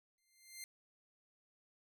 10% pulse tone with exponential growth, 2093 Hz, C7, in tune, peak -35 dBFS, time 0.18-0.64 s, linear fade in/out 1 ms, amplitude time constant 98 ms, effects none

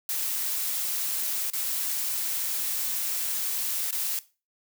blue noise with dropouts, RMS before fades -29 dBFS, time 0.09-4.19 s, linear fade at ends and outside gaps 1 ms, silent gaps 1.501-1.534 / 3.909-3.926 s, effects noise-tail reverb RT60 0.3 s tail -17 dB re dry

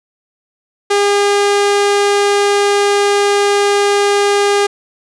sawtooth tone, 405.4 Hz, G#4, 42 cents flat, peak -6 dBFS, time 0.9-4.67 s, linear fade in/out 10 ms, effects resampled to 22050 Hz + 7-bit

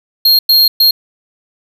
square tone bursts at uneven times, 4235 Hz, C8, 20 cents sharp, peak -6 dBFS, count 3, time 0.25-0.39 / 0.49-0.68 / 0.8-0.91 s, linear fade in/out 5 ms, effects none

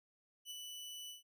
sawtooth tone with ADSR envelope, 2974 Hz, F#7, 8 cents sharp, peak -40 dBFS, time 0.45-1.23 s, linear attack 56 ms, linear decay 18 ms, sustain -3 dB, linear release 140 ms, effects none

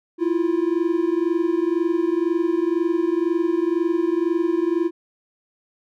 triangle tone pair together, 328.7 / 350.7 Hz, E4 / F4, -5 / +7 cents, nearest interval minor second, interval 112 cents, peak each -19 dBFS, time 0.18-4.91 s, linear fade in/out 50 ms, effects none

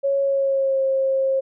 sine tone with pitch glide, 553 to 535.4 Hz, C#5 to C5, -4 to +40 cents, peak -17 dBFS, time 0.03-1.41 s, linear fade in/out 20 ms, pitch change -56 cents, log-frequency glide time 0.21-0.82 s, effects none

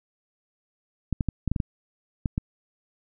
clicks, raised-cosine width 5 ms, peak -12 dBFS, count 9, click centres 1.127 / 1.208 / 1.287 / 1.477 / 1.516 / 1.562 / 1.602 / 2.258 / 2.379 s, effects none

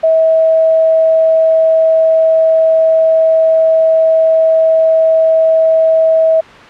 sine tone, 645 Hz, E5, 38 cents flat, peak -6 dBFS, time 0.03-6.41 s, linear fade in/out 10 ms, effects white hiss -33 dBFS RMS until 6.69 s + low-pass 2000 Hz 12 dB/octave

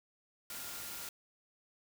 sine tone in noise, 1406 Hz, F6, 11 cents sharp, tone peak -55 dBFS, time 0.5-1.09 s, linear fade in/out 2 ms, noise white, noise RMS -44 dBFS, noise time 0.5-1.09 s, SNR -14 dB, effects none

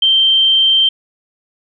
sine tone, 3136 Hz, G7, in tune, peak -8 dBFS, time 0.02-0.89 s, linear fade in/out 5 ms, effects none

